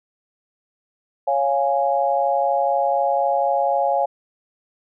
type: chord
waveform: sine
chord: Db major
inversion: none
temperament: equal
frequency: 554.4 / 698.5 / 830.6 Hz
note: Db5 / F5 / Ab5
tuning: 0 / 0 / 0 cents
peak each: -21 dBFS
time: 1.27-4.06 s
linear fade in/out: 10 ms
effects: none